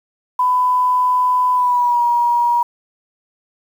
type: tone with pitch glide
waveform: sine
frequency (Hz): 1000 to 954.8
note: B5 to A#5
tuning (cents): +21 to +41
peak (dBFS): -12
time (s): 0.39-2.63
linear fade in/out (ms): 5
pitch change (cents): -80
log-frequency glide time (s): 1.55-2.02
effects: 7-bit